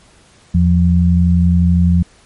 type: tone pair together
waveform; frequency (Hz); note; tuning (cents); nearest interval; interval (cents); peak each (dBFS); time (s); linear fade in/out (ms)
sine; 82.76 / 174.61; E2 / F3; +7 / 0; octave + minor second; 1293; -11; 0.54-2.03; 10
effects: pink hiss -48 dBFS RMS until 2.25 s + MP3 48 kbps